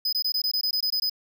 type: tone bursts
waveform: square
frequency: 5010 Hz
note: D#8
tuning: 11 cents sharp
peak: -23 dBFS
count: 11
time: 0.05-1.097 s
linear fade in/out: 5 ms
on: 77 ms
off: 20 ms
effects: none